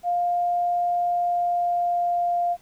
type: tone with pitch glide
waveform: sine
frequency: 703 to 699 Hz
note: F5 to F5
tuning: +11 to +1 cents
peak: -20 dBFS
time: 0.03-2.57 s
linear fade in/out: 50 ms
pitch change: -10 cents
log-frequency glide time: 1.04-2.4 s
effects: pink hiss -57 dBFS RMS until 2.61 s